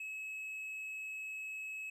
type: tone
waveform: triangle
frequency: 2576 Hz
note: E7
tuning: 41 cents flat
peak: -39 dBFS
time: 0-1.9 s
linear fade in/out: 5 ms
effects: none